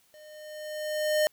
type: tone with level ramp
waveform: square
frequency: 610 Hz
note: D#5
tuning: 34 cents flat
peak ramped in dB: -50 to -21 dBFS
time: 0.14-1.27 s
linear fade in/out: 0 ms
effects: white hiss -65 dBFS RMS until 1.32 s